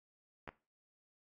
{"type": "clicks", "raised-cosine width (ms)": 0.5, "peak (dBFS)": -29, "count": 2, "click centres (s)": [0.477, 0.49], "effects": ["noise-tail reverb RT60 0.3 s tail -18 dB re dry", "AAC 32 kbps"]}